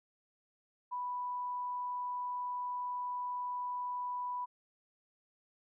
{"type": "tone", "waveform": "sine", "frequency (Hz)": 987.8, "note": "B5", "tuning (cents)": 0, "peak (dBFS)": -35, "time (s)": [0.91, 4.46], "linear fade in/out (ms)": 20, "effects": []}